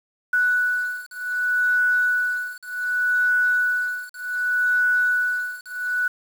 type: beating tone pair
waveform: sine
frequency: 1480 / 1480.66 Hz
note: F#6 / F#6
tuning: 0 / +1 cents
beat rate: 0.66 Hz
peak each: -22 dBFS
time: 0.33-6.08 s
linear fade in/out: 5 ms
effects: 7-bit